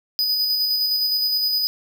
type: tone with tremolo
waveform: square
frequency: 4978 Hz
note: D#8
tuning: in tune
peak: -18 dBFS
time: 0.19-1.67 s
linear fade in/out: 0 ms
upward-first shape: square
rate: 9.7 Hz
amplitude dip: 25%
effects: none